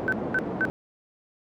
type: band-pass noise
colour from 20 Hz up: pink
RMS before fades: -31 dBFS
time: 0-0.7 s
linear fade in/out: 0 ms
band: 190 to 580 Hz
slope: 12 dB/octave
type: tone bursts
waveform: sine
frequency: 1526 Hz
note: G6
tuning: 47 cents flat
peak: -21 dBFS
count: 3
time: 0.08-0.652 s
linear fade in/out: 0 ms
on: 44 ms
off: 220 ms
effects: none